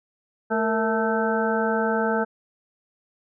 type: harmonic tone with a mistuned harmonic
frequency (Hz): 220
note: A3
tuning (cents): 0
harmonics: 1 / 2 / 3 / 4 / 6 / 7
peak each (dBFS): -26 / -25 / -28 / -28 / -31 / -29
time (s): 0.5-2.25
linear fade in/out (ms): 20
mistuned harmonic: 2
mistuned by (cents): +69
effects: none